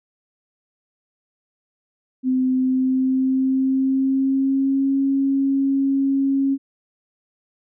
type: tone with pitch glide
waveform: sine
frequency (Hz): 257.7 to 273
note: C4 to C#4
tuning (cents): -26 to -26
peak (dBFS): -16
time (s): 2.23-6.58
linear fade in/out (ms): 50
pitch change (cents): +100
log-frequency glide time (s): 2.52-4.99
effects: none